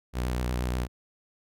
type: tone with vibrato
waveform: sawtooth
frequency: 61.74 Hz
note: B1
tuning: in tune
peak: -23 dBFS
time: 0.13-0.88 s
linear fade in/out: 50 ms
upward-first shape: sine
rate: 8.4 Hz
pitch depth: 37 cents each way
effects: none